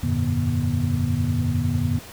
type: tone cluster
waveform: sine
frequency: 87.8 / 98.8 / 118.5 / 148.1 / 241.1 Hz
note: F2 / G2 / A#2 / D3 / B3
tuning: +10 / +14 / +29 / +15 / -41 cents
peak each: -26 dBFS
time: 0.03-1.99 s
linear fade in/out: 5 ms
effects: pink hiss -41 dBFS RMS until 2.12 s